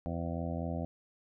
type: harmonic tone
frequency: 84.1 Hz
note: E2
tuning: 35 cents sharp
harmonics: 1 / 2 / 3 / 4 / 6 / 7 / 8 / 9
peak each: -38 / -38 / -40 / -46 / -45 / -44 / -44 / -48 dBFS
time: 0.06-0.85 s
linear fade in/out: 0 ms
effects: none